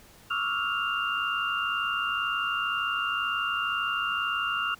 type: tone cluster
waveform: sine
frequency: 1121 / 1183 / 1316 / 1416 / 2790 Hz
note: C#6 / D6 / E6 / F6 / F7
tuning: +19 / +12 / -3 / +23 / -2 cents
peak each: -37 / -38 / -32 / -30 / -31 dBFS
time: 0.3-4.75 s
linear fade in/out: 10 ms
effects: pink hiss -54 dBFS RMS until 4.79 s